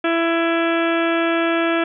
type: harmonic tone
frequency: 333.2 Hz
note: E4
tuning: 19 cents sharp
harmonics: 1 / 2 / 3 / 4 / 5 / 6 / 7 / 8 / 9 / 10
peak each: -19 / -22 / -32 / -25 / -26 / -35 / -29 / -31 / -38 / -34 dBFS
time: 0.04-1.84 s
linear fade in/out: 5 ms
effects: none